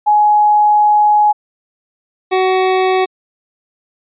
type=tone pair in turn; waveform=sine / 25% pulse; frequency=839 / 374.4 Hz; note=G#5 / F#4; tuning=+17 / +20 cents; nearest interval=octave + major second; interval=1397 cents; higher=first; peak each=-7 dBFS; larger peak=neither; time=0.06-1.33 / 2.31-3.06 s; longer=first; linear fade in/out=20 ms; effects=resampled to 8000 Hz